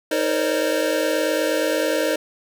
square tone cluster, 314.1 / 461.4 / 520 / 559 / 608 Hz, D#4 / A#4 / C5 / C#5 / D#5, +16 / -18 / -11 / +14 / -40 cents, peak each -26 / -27 / -26 / -27 / -26 dBFS, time 0.11-2.16 s, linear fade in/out 5 ms, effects none

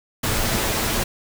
pink noise with comb filter, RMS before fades -22 dBFS, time 0.23-1.04 s, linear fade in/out 10 ms, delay 9.1 ms, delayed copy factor +0.5, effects none

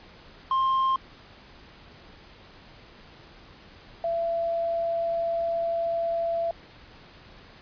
triangle / sine tone pair in turn, 1058 / 672.5 Hz, C6 / E5, +19 / +34 cents, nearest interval minor sixth, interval 785 cents, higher first, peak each -19 / -24 dBFS, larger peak first, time 0.51-0.96 / 4.04-6.51 s, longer second, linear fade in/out 2 ms, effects pink hiss -50 dBFS RMS until 7.61 s + resampled to 11025 Hz

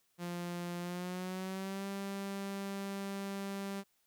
sawtooth tone with pitch glide, 174.61 to 197.13 Hz, F3 to G3, 0 to +10 cents, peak -34 dBFS, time 0.18-3.84 s, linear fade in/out 50 ms, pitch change +210 cents, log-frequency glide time 0.79-1.86 s, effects white hiss -75 dBFS RMS until 4.06 s

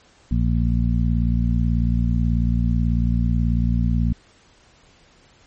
harmonic tone, 58.27 Hz, A#1, in tune, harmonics 1 / 2 / 3 / 4, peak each -19 / -22 / -24 / -25 dBFS, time 0.31-4.13 s, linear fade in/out 5 ms, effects pink hiss -54 dBFS RMS until 5.46 s + MP3 32 kbps

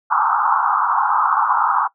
pink band-pass noise, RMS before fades -17 dBFS, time 0.1-1.88 s, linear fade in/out 20 ms, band 810 to 1400 Hz, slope 96 dB/octave, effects noise-tail reverb RT60 0.1 s tail -19 dB re dry

